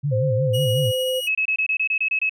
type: tone with vibrato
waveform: sine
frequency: 127.1 Hz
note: C3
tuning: 50 cents flat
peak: -19 dBFS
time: 0.03-0.92 s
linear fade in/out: 20 ms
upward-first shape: sine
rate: 5.5 Hz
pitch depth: 260 cents each way
type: tone with pitch glide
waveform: sine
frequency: 521 to 514.4 Hz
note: C5 to C5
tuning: -7 to -30 cents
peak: -21 dBFS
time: 0.11-1.21 s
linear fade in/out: 20 ms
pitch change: -23 cents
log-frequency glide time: 0.43-0.51 s
type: tone with tremolo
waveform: 45% pulse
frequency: 2900 Hz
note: F#7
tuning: 35 cents flat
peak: -24 dBFS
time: 0.53-1.29 s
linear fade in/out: 20 ms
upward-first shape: triangle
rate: 13 Hz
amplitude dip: 25%
type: tone bursts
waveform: sine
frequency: 2578 Hz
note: E7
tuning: 39 cents flat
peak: -18 dBFS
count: 10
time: 1.27-2.295 s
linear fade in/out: 5 ms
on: 80 ms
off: 25 ms
effects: none